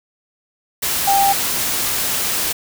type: tone in noise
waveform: sine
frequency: 793 Hz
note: G5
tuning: 20 cents sharp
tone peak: -12 dBFS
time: 1.07-1.33 s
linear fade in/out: 10 ms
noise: white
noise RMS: -20 dBFS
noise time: 0.82-2.53 s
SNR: +5 dB
effects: none